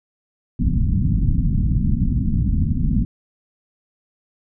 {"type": "low-pass noise", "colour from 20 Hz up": "pink", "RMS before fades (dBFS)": -18, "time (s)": [0.59, 3.05], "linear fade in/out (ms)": 5, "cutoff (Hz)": 250, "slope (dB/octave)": 48, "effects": []}